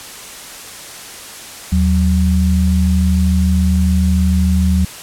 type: tone pair together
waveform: sine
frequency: 78.1 / 185 Hz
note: D#2 / F#3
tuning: +7 / 0 cents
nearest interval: octave + minor third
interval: 1493 cents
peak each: -12 / -14 dBFS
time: 1.72-4.85 s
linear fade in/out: 5 ms
effects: white hiss -32 dBFS RMS until 5.02 s + low-pass 11000 Hz 12 dB/octave